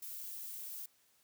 violet noise, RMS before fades -45 dBFS, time 0.02-0.86 s, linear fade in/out 5 ms, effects white hiss -71 dBFS RMS until 1.23 s + high-pass 60 Hz 12 dB/octave

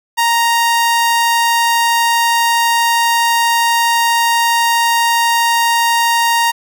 sawtooth tone, 932.3 Hz, A#5, in tune, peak -7 dBFS, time 0.17-6.52 s, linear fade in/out 20 ms, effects none

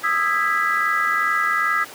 sine chord, E major seventh, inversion third, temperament just, 1236.1 / 1318.5 / 1648.1 / 1977.8 Hz, D#6 / E6 / G#6 / B6, -12 / 0 / -14 / +2 cents, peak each -23 dBFS, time 0.03-1.85 s, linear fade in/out 20 ms, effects pink hiss -38 dBFS RMS until 1.94 s + high-pass 300 Hz 12 dB/octave

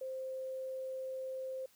sine tone, 523.3 Hz, C5, in tune, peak -38 dBFS, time 0.01-1.66 s, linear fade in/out 5 ms, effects white hiss -67 dBFS RMS until 1.75 s

